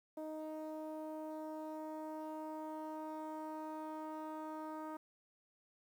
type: tone with low-pass filter sweep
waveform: sawtooth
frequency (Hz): 311.4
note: D#4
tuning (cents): +2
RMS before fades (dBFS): -45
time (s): 0.17-4.97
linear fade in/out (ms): 5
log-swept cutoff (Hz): 730 to 1100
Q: 3
effects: 11-bit